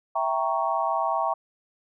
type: chord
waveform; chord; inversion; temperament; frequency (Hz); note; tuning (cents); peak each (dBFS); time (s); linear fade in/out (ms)
sine; E diminished seventh; none; equal; 659.3 / 784 / 932.3 / 1108.7; E5 / G5 / Bb5 / Db6; 0 / 0 / 0 / 0; -28; 0.15-1.34; 10
effects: none